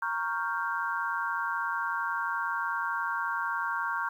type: chord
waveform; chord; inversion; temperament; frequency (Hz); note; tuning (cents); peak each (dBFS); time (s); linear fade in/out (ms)
sine; G half-diminished seventh; first; equal; 932.3 / 1108.7 / 1396.9 / 1568; Bb5 / Db6 / F6 / G6; 0 / 0 / 0 / 0; -34; 0.02-4.09; 5
effects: 10-bit